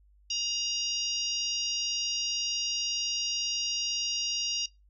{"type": "harmonic tone with a mistuned harmonic", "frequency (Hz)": 942, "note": "A#5", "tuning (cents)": 18, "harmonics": [3, 4, 5, 6, 7], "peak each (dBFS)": [-33, -40, -34, -34, -43], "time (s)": [0.3, 4.66], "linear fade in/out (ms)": 5, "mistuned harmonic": 5, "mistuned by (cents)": 29, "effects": ["noise-tail reverb RT60 0.2 s tail -20 dB re dry", "added 50 Hz sine -58 dBFS peak until 4.89 s"]}